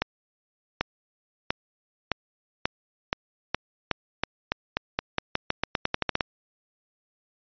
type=accelerating click train; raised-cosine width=0.3 ms; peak=-7 dBFS; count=23; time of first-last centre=0.02-6.208 s; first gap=790 ms; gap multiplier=0.88; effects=resampled to 11025 Hz